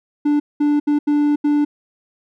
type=tone bursts at uneven times; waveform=triangle; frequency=293.7 Hz; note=D4; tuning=in tune; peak=-11 dBFS; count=5; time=0.25-0.4 / 0.6-0.8 / 0.87-0.99 / 1.07-1.36 / 1.44-1.65 s; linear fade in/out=10 ms; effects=none